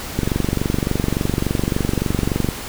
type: click train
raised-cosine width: 3 ms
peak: -5 dBFS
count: 55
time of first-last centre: 0.19-2.488 s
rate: 23.5 Hz
effects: pink hiss -30 dBFS RMS until 2.68 s